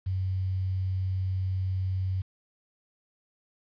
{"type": "tone with quantisation", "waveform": "sine", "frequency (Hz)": 93.9, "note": "F#2", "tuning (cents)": 26, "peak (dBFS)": -26, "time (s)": [0.06, 2.22], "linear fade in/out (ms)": 10, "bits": 9, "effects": ["resampled to 11025 Hz"]}